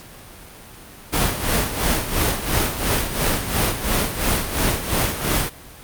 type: noise with tremolo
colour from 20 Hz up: pink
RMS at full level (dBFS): -18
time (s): 1.12-5.5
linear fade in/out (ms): 20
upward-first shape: sine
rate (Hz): 2.9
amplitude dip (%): 65
effects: pink hiss -41 dBFS RMS until 5.83 s + Opus 48 kbps